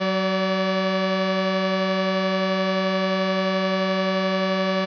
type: tone pair together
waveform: sawtooth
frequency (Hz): 188 / 575.5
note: F#3 / D5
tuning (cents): +28 / -35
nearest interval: octave + perfect fifth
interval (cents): 1937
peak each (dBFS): -19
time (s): 0-4.86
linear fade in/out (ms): 20
effects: resampled to 11025 Hz + 8-bit